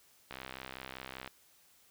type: click train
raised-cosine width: 0.3 ms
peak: -26 dBFS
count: 64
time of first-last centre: 0.31-1.276 s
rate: 65.2 Hz
effects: white hiss -65 dBFS RMS until 1.9 s